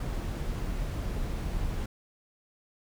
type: noise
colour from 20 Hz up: brown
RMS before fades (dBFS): -32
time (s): 0-1.86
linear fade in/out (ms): 5
effects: none